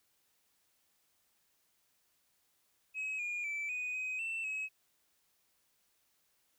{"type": "tone with pitch steps", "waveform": "sine", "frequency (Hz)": [2553, 2429, 2321, 2486, 2518, 2677, 2560], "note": ["D#7", "D#7", "D7", "D#7", "D#7", "E7", "D#7"], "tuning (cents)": [44, -42, -21, -2, 20, 26, 49], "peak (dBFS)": -33, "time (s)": [2.94, 4.69], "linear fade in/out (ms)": 50, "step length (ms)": 250, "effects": ["tanh soft clip ceiling -34 dBFS", "white hiss -75 dBFS RMS until 6.58 s"]}